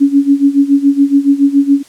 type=tone with tremolo; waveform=sine; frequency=280 Hz; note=C#4; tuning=18 cents sharp; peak=-3 dBFS; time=0-1.83 s; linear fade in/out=20 ms; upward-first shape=sine; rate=7.1 Hz; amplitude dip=85%; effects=white hiss -43 dBFS RMS until 1.88 s + low-pass 10000 Hz 12 dB/octave